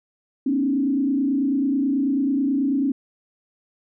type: tone with frequency modulation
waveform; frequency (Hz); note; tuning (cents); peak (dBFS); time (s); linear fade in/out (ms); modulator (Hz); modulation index
sine; 273.9; C#4; -21; -18; 0.46-2.92; 5; 29.2; 0.92
effects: none